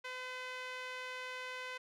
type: tone with band-pass filter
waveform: sawtooth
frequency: 508 Hz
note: B4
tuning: 49 cents sharp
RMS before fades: -44 dBFS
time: 0.04-1.78 s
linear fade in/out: 10 ms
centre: 2100 Hz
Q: 1.2
effects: none